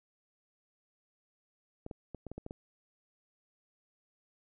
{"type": "clicks", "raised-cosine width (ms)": 2, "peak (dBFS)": -28, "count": 8, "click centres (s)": [1.864, 1.912, 2.147, 2.267, 2.316, 2.38, 2.464, 2.509], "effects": []}